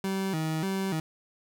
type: tone with vibrato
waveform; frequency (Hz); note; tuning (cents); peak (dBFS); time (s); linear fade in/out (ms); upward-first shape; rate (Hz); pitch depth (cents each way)
30% pulse; 174.61; F3; 0; -25; 0.04-1; 2; square; 1.7; 170
effects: none